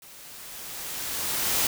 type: noise with level ramp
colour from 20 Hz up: white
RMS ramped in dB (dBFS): -48 to -23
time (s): 0.02-1.67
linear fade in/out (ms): 2
effects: none